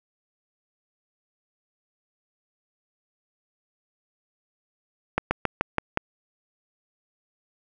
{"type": "slowing click train", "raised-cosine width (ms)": 0.5, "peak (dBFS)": -6, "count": 6, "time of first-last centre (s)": [5.18, 5.974], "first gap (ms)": 130, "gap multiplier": 1.1, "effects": []}